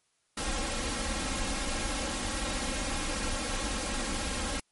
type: noise with comb filter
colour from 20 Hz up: pink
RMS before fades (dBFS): -32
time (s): 0.37-4.6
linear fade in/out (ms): 5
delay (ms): 3.7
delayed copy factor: +0.8
effects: white hiss -73 dBFS RMS until 4.71 s + MP3 48 kbps